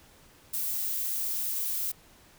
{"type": "noise", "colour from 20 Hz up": "violet", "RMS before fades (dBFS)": -31, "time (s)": [0.53, 1.92], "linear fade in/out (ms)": 10, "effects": ["pink hiss -57 dBFS RMS until 2.38 s"]}